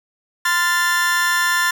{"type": "chord", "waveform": "40% pulse", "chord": "F major", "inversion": "second", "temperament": "equal with one note detuned", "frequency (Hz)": [1032.1, 1396.9, 1760], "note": ["C6", "F6", "A6"], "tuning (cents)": [-24, 0, 0], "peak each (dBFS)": [-21, -22, -17], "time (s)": [0.45, 1.71], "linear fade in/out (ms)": 5, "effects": []}